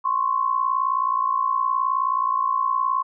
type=tone pair together; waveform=sine; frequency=1040.9 / 1100 Hz; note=C6 / C#6; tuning=-9 / -14 cents; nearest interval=minor second; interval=95 cents; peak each=-22 dBFS; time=0.04-3.03 s; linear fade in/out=20 ms; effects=none